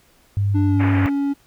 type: tone with vibrato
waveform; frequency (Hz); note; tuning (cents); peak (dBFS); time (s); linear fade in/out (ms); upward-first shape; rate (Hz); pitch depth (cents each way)
sine; 98.9; G2; +16; -16; 0.37-1.06; 0; square; 2.6; 27
type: tone with pitch glide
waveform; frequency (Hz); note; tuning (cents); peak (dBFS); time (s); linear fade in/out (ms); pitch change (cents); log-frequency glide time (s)
triangle; 293.7 to 280.6; D4 to C#4; 0 to +21; -16; 0.54-1.34; 20; -79; 0.66-0.85
type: band-pass noise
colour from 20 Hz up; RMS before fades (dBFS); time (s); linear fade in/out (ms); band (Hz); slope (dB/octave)
white; -28; 0.79-1.1; 20; 170 to 2400; 48
effects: pink hiss -56 dBFS RMS until 1.46 s